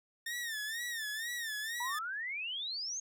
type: tone with vibrato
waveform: sawtooth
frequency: 1812 Hz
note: A#6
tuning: 50 cents flat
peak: -33 dBFS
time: 0.26-1.99 s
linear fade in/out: 5 ms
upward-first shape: sine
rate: 2.1 Hz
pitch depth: 120 cents each way
type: exponential sweep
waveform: sine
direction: up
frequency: 932.3 to 6620 Hz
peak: -36 dBFS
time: 1.8-3 s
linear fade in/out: 5 ms
effects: none